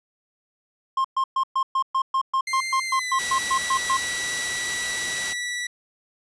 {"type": "tone bursts", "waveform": "triangle", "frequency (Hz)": 1063, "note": "C6", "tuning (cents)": 27, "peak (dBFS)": -17, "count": 16, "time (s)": [0.97, 3.97], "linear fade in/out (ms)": 5, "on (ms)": 75, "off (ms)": 120}
{"type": "tone with pitch glide", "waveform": "sawtooth", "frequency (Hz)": [2093, 1952.8], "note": ["C7", "B6"], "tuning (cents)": [0, -20], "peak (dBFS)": -23, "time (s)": [2.47, 5.67], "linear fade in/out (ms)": 5, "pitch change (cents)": -120, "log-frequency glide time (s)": [2.85, 3.18]}
{"type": "noise", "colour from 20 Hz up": "white", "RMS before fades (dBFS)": -30, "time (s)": [3.18, 5.34], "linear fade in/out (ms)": 20}
{"effects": ["resampled to 22050 Hz"]}